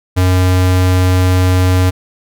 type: tone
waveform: square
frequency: 91.8 Hz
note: F#2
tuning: 13 cents flat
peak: -9 dBFS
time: 0.16-1.91 s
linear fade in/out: 20 ms
effects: none